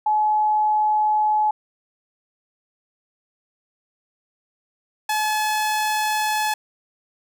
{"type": "tone pair in turn", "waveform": ["sine", "sawtooth"], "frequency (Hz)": [852, 856.2], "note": ["G#5", "A5"], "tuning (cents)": [44, -47], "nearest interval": "unison", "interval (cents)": 9, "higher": "second", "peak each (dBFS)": -16, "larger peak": "neither", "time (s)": [[0.06, 1.51], [5.09, 6.54]], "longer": "neither", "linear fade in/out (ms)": 5, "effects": []}